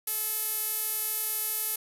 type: tone with band-pass filter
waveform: sawtooth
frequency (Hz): 432.1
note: A4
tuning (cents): -31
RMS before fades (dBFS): -31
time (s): 0.07-1.76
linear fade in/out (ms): 5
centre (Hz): 12000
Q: 4.3
effects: none